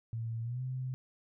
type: tone with pitch glide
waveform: sine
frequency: 114.2 to 128.93 Hz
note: A#2 to C3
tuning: -35 to -25 cents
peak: -34 dBFS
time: 0.13-0.94 s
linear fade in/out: 0 ms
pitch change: +210 cents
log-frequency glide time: 0.42-0.62 s
effects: none